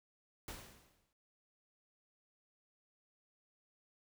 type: noise with exponential decay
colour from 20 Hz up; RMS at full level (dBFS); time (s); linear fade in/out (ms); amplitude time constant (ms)
pink; -45; 0.48-1.13; 1; 140
effects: none